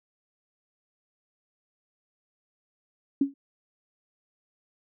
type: tone with exponential decay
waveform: sine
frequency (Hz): 277.2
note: C#4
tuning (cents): 0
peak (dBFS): -16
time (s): 3.21-3.34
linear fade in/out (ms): 5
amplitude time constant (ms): 28
effects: none